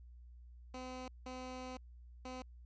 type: tone bursts at uneven times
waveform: 15% pulse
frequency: 255.4 Hz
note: C4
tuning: 42 cents flat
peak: -38 dBFS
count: 3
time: 0.74-1.08 / 1.26-1.77 / 2.25-2.42 s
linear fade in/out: 2 ms
effects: added 60 Hz sine -53 dBFS peak until 2.65 s + resampled to 16000 Hz